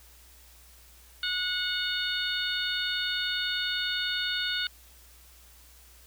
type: harmonic tone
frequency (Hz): 730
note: F#5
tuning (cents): -24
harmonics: 2 / 3 / 4 / 5 / 6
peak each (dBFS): -32 / -40 / -34 / -32 / -36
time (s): 1.23-4.67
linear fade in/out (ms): 2
effects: added 60 Hz sine -55 dBFS peak until 6.06 s + white hiss -56 dBFS RMS until 6.06 s